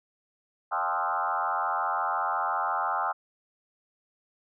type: tone with frequency modulation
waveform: sine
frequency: 1046.5 Hz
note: C6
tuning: in tune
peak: -25 dBFS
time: 0.71-3.13 s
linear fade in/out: 20 ms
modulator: 85.7 Hz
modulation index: 4.1
effects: none